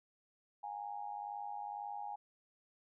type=tone with amplitude modulation; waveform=sine; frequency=823 Hz; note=G#5; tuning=16 cents flat; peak=-37 dBFS; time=0.63-2.16 s; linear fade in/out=10 ms; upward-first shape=sine; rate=102 Hz; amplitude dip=80%; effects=none